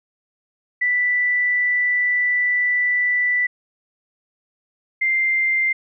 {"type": "tone pair in turn", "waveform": "sine", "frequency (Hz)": [1975.5, 2093], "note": ["B6", "C7"], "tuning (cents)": [0, 0], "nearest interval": "minor second", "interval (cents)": 100, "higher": "second", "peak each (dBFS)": -16, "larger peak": "neither", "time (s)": [[0.81, 3.47], [5.01, 5.73]], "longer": "first", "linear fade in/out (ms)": 10, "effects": []}